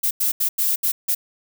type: noise bursts at uneven times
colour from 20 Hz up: violet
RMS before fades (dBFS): -20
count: 6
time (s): 0.03-0.11 / 0.2-0.32 / 0.4-0.49 / 0.58-0.76 / 0.83-0.92 / 1.08-1.15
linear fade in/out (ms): 10
effects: none